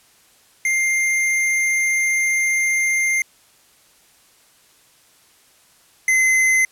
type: tone pair in turn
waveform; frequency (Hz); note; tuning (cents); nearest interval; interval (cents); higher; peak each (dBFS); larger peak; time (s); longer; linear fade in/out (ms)
square; 2105 / 2055; C7 / C7; +10 / -32; unison; 42; first; -17 / -14; second; 0.65-3.22 / 6.08-6.65; first; 2
effects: white hiss -54 dBFS RMS until 6.71 s + low-pass 12000 Hz 12 dB/octave